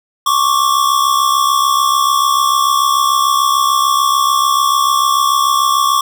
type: tone pair together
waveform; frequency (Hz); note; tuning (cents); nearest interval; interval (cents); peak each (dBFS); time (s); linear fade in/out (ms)
square; 1091.2 / 1158; C#6 / D6; -28 / -25; minor second; 103; -14; 0.26-6.01; 5
effects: none